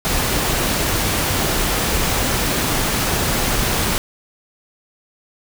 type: noise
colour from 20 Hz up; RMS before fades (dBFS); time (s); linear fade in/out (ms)
pink; -19; 0.05-3.98; 0
effects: none